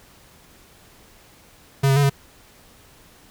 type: tone with pitch steps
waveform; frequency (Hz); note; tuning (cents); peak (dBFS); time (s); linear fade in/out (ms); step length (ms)
square; 137.4 / 135.5 / 142.7 / 138.7; C#3 / C#3 / D3 / C#3; -15 / -39 / -49 / +1; -15; 1.83-2.098; 10; 67
effects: pink hiss -51 dBFS RMS until 3.3 s